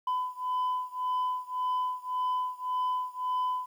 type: beating tone pair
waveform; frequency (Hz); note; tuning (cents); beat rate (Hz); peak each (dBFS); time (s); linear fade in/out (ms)
sine; 1005 / 1006.8; B5 / B5; +30 / +33; 1.8; -29 / -30; 0.07-3.66; 5
effects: tanh soft clip ceiling -25 dBFS + 10-bit